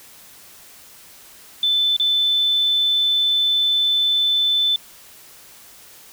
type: tone with dropouts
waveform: sine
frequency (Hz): 3520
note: A7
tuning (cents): 0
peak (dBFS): -15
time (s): 1.63-4.76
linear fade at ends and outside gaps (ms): 2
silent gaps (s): 1.966-1.998
effects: white hiss -45 dBFS RMS until 6.12 s